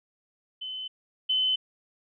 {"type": "tone pair in turn", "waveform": "sine", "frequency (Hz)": [3041, 3041], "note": ["F#7", "F#7"], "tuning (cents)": [47, 47], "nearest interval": "unison", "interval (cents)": 0, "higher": "neither", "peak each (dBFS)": [-33, -22], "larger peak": "second", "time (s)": [[0.61, 0.88], [1.29, 1.56]], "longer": "neither", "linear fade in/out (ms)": 10, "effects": []}